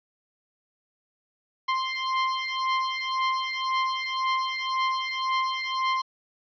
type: beating tone pair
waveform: sawtooth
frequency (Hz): 1046.5 / 1048.4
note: C6 / C6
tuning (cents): 0 / +3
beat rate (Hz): 1.9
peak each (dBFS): -24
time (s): 1.68-6.02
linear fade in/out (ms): 10
effects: resampled to 11025 Hz + 10-bit